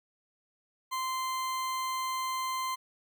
40% pulse tone, 1040 Hz, C6, 11 cents flat, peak -30 dBFS, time 0.91-2.76 s, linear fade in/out 20 ms, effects 12-bit

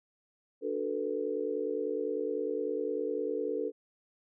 sine chord, B minor seventh, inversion first, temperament equal with one note detuned, 293.7 / 370 / 440 / 489.9 Hz, D4 / F#4 / A4 / B4, 0 / 0 / 0 / -14 cents, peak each -38 / -39 / -33 / -36 dBFS, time 0.61-3.72 s, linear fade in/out 50 ms, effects none

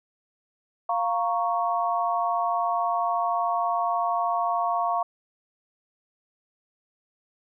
sine chord, Bb minor, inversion second, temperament equal, 698.5 / 932.3 / 1108.7 Hz, F5 / Bb5 / Db6, 0 / 0 / 0 cents, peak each -25 / -29 / -27 dBFS, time 0.89-5.03 s, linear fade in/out 5 ms, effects none

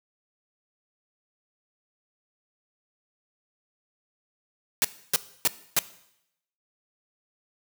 white noise bursts, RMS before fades -21 dBFS, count 4, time 4.82-5.79 s, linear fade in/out 0 ms, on 25 ms, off 290 ms, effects noise-tail reverb RT60 0.8 s tail -17 dB re dry + high-pass 100 Hz 12 dB/octave

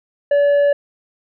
sine tone with tanh clipping, 573 Hz, D5, 43 cents flat, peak -12 dBFS, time 0.31-0.73 s, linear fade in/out 5 ms, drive 5 dB, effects none

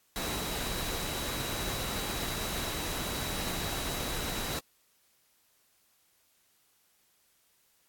sine tone in noise, 3900 Hz, B7, 23 cents flat, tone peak -42 dBFS, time 0.16-4.59 s, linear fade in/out 0 ms, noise pink, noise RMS -35 dBFS, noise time 0.16-4.59 s, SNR -10 dB, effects white hiss -69 dBFS RMS until 7.88 s + AAC 64 kbps

